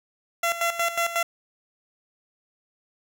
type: tone with tremolo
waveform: 15% pulse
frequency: 680 Hz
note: F5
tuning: 46 cents flat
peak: -15 dBFS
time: 0.43-1.23 s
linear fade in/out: 5 ms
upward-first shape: square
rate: 5.5 Hz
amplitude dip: 70%
effects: none